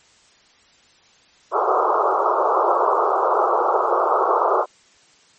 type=band-pass noise; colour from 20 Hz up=white; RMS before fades=-18 dBFS; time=1.51-4.66 s; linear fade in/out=50 ms; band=360 to 1300 Hz; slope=96 dB/octave; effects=white hiss -54 dBFS RMS until 5.38 s + MP3 32 kbps